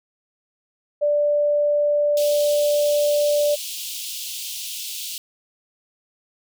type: tone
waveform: sine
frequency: 587.3 Hz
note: D5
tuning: in tune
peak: -16 dBFS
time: 1.01-3.56 s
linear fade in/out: 20 ms
type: high-pass noise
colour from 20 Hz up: pink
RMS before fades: -31 dBFS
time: 2.17-5.18 s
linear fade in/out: 2 ms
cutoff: 2800 Hz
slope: 48 dB/octave
effects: none